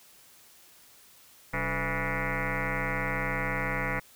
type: tone with frequency modulation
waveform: sine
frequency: 980 Hz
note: B5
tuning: 14 cents flat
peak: -27 dBFS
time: 1.53-4 s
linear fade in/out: 10 ms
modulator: 158 Hz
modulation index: 7.8
effects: white hiss -56 dBFS RMS until 4.15 s